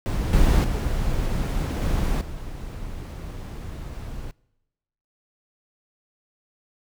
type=noise with level steps; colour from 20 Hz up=brown; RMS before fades=-24 / -17 / -24 / -22 / -34 dBFS; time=0.06-4.31 s; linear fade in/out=0 ms; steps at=0.33 / 0.64 / 1.82 / 2.21 s; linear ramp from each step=2 ms; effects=noise-tail reverb RT60 1.0 s tail -25 dB re dry